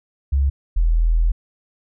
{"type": "tone pair in turn", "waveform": "sine", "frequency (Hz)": [68.8, 41.12], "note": ["C#2", "E1"], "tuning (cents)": [-12, -4], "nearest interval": "major sixth", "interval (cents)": 892, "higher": "first", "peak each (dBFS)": [-14, -13], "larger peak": "second", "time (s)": [[0.32, 0.5], [0.76, 1.32]], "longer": "second", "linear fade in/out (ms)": 10, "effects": []}